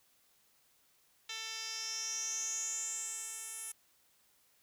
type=tone with band-pass filter sweep; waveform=10% pulse; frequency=444.8 Hz; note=A4; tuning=19 cents sharp; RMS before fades=-40 dBFS; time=1.29-3.72 s; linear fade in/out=5 ms; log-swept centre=4300 to 9800 Hz; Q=7.6; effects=white hiss -70 dBFS RMS until 4.62 s